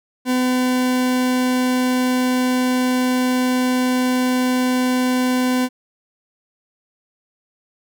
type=tone; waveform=40% pulse; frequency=252.9 Hz; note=B3; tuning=41 cents sharp; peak=-15 dBFS; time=0.25-5.69 s; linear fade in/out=50 ms; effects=none